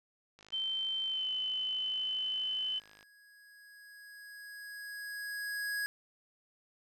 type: click train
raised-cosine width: 0.2 ms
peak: -38 dBFS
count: 139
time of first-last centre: 0.39-3.029 s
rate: 52.3 Hz
type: tone with pitch glide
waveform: sine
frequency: 3100 to 3040 Hz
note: G7 to F#7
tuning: -20 to +46 cents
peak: -32 dBFS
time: 0.52-2.8 s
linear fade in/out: 20 ms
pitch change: -34 cents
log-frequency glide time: 1.04-1.29 s
type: tone with exponential growth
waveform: square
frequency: 1661.2 Hz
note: G#6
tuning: in tune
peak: -33 dBFS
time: 1.85-5.86 s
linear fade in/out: 0 ms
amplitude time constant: 870 ms
effects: none